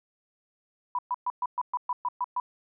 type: tone bursts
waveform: sine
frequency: 987.8 Hz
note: B5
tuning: in tune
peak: -25 dBFS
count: 10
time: 0.95-2.4 s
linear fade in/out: 2 ms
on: 37 ms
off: 120 ms
effects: none